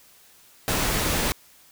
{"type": "noise", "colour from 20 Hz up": "pink", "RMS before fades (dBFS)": -24, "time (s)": [0.68, 1.32], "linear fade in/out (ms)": 0, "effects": ["white hiss -54 dBFS RMS until 1.71 s"]}